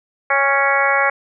harmonic tone with a mistuned harmonic, 277.4 Hz, C#4, 1 cent sharp, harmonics 2 / 3 / 4 / 5 / 6 / 7 / 8, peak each -21 / -21 / -21 / -21 / -21 / -21 / -21 dBFS, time 0.3-1.1 s, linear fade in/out 5 ms, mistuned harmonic 3, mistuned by -21 cents, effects none

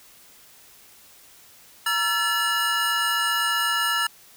square tone cluster, 939 / 1346 / 1730 / 2885 Hz, A#5 / E6 / A6 / F#7, +12 / +36 / -30 / -44 cents, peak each -32 / -26 / -26 / -28 dBFS, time 1.86-4.07 s, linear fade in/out 5 ms, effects white hiss -51 dBFS RMS until 4.36 s

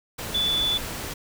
sine tone in noise, 3470 Hz, A7, 25 cents flat, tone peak -21 dBFS, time 0.34-0.78 s, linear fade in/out 10 ms, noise pink, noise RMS -33 dBFS, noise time 0.18-1.14 s, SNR +9 dB, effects none

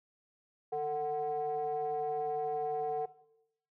triangle ring-modulated tone, 147.6 Hz, D3, 9 cents sharp, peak -26 dBFS, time 0.72-3.06 s, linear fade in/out 10 ms, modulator 596 Hz, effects noise-tail reverb RT60 0.8 s tail -18 dB re dry + tanh soft clip ceiling -22 dBFS

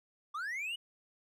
triangle linear sweep, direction up, 1127 to 2971 Hz, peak -34 dBFS, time 0.34-0.76 s, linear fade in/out 10 ms, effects none

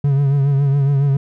triangle tone with vibrato, 139.7 Hz, C#3, 14 cents sharp, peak -10 dBFS, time 0.04-1.17 s, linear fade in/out 5 ms, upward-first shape triangle, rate 7.2 Hz, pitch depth 62 cents each way, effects none

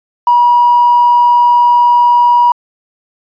triangle tone with tanh clipping, 964 Hz, B5, 42 cents flat, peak -4 dBFS, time 0.27-2.52 s, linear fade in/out 2 ms, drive 1 dB, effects resampled to 11025 Hz

